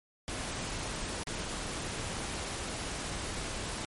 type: noise with dropouts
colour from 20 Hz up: pink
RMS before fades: -37 dBFS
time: 0.28-3.85 s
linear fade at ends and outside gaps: 0 ms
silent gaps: 1.234-1.27 s
effects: MP3 48 kbps